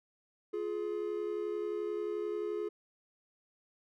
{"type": "tone pair together", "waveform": "triangle", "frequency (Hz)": [349.2, 420.6], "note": ["F4", "G#4"], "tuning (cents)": [0, 22], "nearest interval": "minor third", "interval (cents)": 322, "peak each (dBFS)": [-36, -33], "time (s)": [0.53, 2.69], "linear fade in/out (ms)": 10, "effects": []}